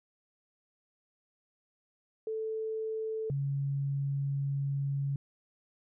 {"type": "tone pair in turn", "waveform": "sine", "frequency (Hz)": [440, 139.39], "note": ["A4", "C#3"], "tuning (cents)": [0, 10], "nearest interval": "octave + minor sixth", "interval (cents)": 1990, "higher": "first", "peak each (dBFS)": [-32, -29], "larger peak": "second", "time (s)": [[2.27, 3.3], [3.3, 5.16]], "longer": "second", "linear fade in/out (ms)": 2, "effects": []}